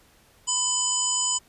harmonic tone with a mistuned harmonic, 999 Hz, B5, 20 cents sharp, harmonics 1 / 3 / 5 / 7 / 8, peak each -32 / -31 / -32 / -24 / -31 dBFS, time 0.47-1.39 s, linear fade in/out 20 ms, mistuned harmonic 3, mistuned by +20 cents, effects pink hiss -58 dBFS RMS until 1.48 s + resampled to 32000 Hz

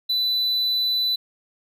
triangle tone, 3990 Hz, B7, 17 cents sharp, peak -18 dBFS, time 0.09-1.16 s, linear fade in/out 10 ms, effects none

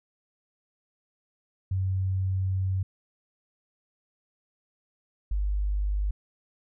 sine tone pair in turn, 94.6 / 50.11 Hz, F#2 / G1, +39 / +39 cents, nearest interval major seventh, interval 1100 cents, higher first, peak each -24 dBFS, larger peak neither, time 1.71-2.83 / 5.31-6.11 s, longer first, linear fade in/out 5 ms, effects none

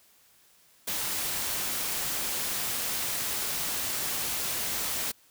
white noise, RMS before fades -31 dBFS, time 0.87-5.12 s, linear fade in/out 10 ms, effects white hiss -61 dBFS RMS until 5.3 s

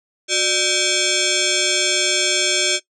sine tone with frequency modulation, 1563 Hz, G6, 6 cents flat, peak -15 dBFS, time 0.28-2.8 s, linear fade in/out 50 ms, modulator 964 Hz, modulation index 6.2, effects noise-tail reverb RT60 0.1 s tail -19 dB re dry

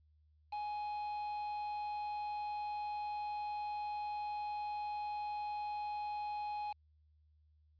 triangle tone with quantisation, 835 Hz, G#5, 9 cents sharp, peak -36 dBFS, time 0.52-6.73 s, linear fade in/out 10 ms, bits 8, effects added 76 Hz sine -66 dBFS peak until 7.79 s + resampled to 11025 Hz

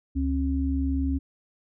sine tone pair together, 71.43 / 269.7 Hz, D2 / C#4, -47 / -47 cents, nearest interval octave + major seventh, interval 2300 cents, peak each -25 / -26 dBFS, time 0.15-1.19 s, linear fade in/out 20 ms, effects none

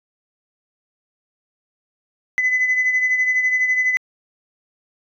sine beating tone pair, 2012 / 2024 Hz, B6 / B6, +32 / +42 cents, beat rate 12 Hz, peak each -15 / -23 dBFS, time 2.38-3.97 s, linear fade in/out 0 ms, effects tanh soft clip ceiling -11 dBFS

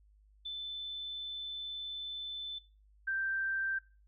sine tone pair in turn, 3521 / 1568.4 Hz, A7 / G6, 0 / 0 cents, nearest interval octave + major second, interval 1400 cents, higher first, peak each -37 / -31 dBFS, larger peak second, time 0.45-2.59 / 3.07-3.79 s, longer first, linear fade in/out 10 ms, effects noise-tail reverb RT60 0.3 s tail -18 dB re dry + added 51 Hz sine -61 dBFS peak until 4.07 s

